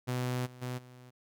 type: tone with level steps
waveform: sawtooth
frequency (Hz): 125.3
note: B2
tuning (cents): +25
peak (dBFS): -27 / -45 / -31 / -47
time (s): 0.07-1.11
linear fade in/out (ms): 20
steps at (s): 0.45 / 0.61 / 0.77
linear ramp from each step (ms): 20
effects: none